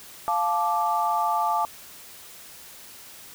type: chord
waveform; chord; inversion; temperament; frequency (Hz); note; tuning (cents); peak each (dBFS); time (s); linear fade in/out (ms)
sine; D minor; first; equal with one note detuned; 698.5 / 871.4 / 1174.7; F5 / A5 / D6; 0 / -17 / 0; -27 / -24 / -26; 0.28-1.65; 0
effects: white hiss -45 dBFS RMS until 3.34 s